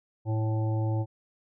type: harmonic tone with a mistuned harmonic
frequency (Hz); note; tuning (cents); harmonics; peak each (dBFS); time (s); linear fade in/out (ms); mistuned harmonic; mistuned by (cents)
110; A2; 0; 1 / 3 / 5 / 7 / 8; -25 / -35 / -39 / -42 / -43; 0.25-1.06; 50; 8; -16
effects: none